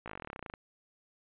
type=slowing click train; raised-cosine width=0.5 ms; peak=-26 dBFS; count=19; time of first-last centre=0.06-0.538 s; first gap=17 ms; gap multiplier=1.05; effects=resampled to 8000 Hz